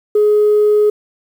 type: tone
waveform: sine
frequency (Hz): 420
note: G#4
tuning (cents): +19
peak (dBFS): -7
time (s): 0.15-0.9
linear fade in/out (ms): 5
effects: tanh soft clip ceiling -5 dBFS + 7-bit